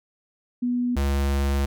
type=tone pair in turn; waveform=sine / square; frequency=244.9 / 69.54 Hz; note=B3 / C#2; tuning=-14 / +6 cents; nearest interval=octave + minor seventh; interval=2180 cents; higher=first; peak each=-21 dBFS; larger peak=neither; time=0.62-0.96 / 0.96-1.66 s; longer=second; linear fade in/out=10 ms; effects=none